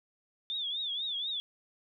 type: tone with vibrato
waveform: sine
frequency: 3524 Hz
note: A7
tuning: 2 cents sharp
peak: -32 dBFS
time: 0.5-1.4 s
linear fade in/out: 0 ms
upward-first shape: triangle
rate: 4.1 Hz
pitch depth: 150 cents each way
effects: none